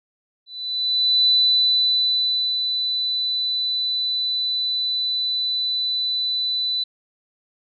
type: tone with ADSR envelope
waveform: sine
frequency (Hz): 3990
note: B7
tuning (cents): +17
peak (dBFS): -13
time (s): 0.46-6.84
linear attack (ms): 810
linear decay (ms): 1300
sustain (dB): -7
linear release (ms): 9
effects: none